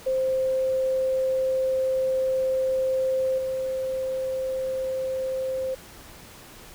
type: tone with level steps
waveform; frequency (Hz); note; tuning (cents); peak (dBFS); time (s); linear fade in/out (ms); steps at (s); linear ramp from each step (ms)
sine; 523.3; C5; 0; -21 / -25; 0.06-5.75; 10; 3.38; 5
effects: pink hiss -46 dBFS RMS until 6.74 s